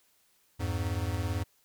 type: beating tone pair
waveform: square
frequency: 84.6 / 102.6 Hz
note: E2 / G#2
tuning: +45 / -21 cents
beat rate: 18 Hz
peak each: -33 / -33 dBFS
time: 0.59-1.44 s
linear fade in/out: 20 ms
effects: white hiss -68 dBFS RMS until 1.64 s